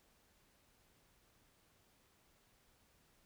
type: silence
effects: pink hiss -72 dBFS RMS until 3.25 s